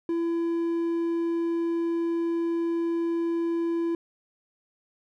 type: tone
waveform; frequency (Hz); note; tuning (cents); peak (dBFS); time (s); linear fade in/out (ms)
triangle; 336; E4; +33; -22; 0.09-3.95; 2
effects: none